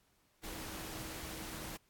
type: tone in noise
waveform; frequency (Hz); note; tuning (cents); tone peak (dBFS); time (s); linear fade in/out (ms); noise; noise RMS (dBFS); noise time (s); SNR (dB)
sine; 319.2; D#4; +44; -51; 0.43-1.77; 10; pink; -45; 0.43-1.77; -9
effects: pink hiss -73 dBFS RMS until 1.89 s + AAC 64 kbps